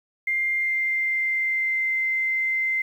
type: tone with pitch glide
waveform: sine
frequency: 2100 to 2078 Hz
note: C7 to C7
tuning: +6 to -12 cents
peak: -21 dBFS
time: 0.27-2.82 s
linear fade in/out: 5 ms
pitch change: -18 cents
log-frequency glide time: 0.58-1.97 s
effects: 9-bit